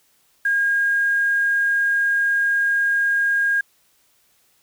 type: tone with quantisation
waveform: sine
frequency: 1624 Hz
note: G#6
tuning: 39 cents flat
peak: -16 dBFS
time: 0.45-3.61 s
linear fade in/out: 5 ms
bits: 7
effects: white hiss -61 dBFS RMS until 4.62 s